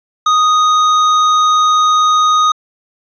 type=tone with tanh clipping; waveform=triangle; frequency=1244.5 Hz; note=D#6; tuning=in tune; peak=-10 dBFS; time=0.26-2.52 s; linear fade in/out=5 ms; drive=17 dB; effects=resampled to 16000 Hz